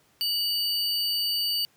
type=tone pair together; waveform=square; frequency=2932 / 4595 Hz; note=F#7 / D8; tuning=-16 / -39 cents; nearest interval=minor sixth; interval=777 cents; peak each=-31 / -26 dBFS; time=0.21-1.65 s; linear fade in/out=0 ms; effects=pink hiss -63 dBFS RMS until 1.76 s + high-pass 100 Hz 12 dB/octave